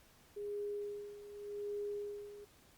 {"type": "tone with tremolo", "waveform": "sine", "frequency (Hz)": 410.8, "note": "G#4", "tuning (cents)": -19, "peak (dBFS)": -37, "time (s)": [0.36, 2.45], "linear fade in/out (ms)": 10, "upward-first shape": "sine", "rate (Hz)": 0.86, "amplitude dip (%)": 75, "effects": ["pink hiss -65 dBFS RMS until 2.77 s", "Opus 48 kbps"]}